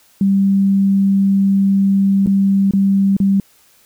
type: tone with dropouts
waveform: sine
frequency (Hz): 196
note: G3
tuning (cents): 0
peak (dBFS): -10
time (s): 0.21-3.4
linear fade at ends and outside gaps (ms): 2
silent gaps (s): 2.262-2.272 / 2.71-2.735 / 3.167-3.201
effects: white hiss -52 dBFS RMS until 3.85 s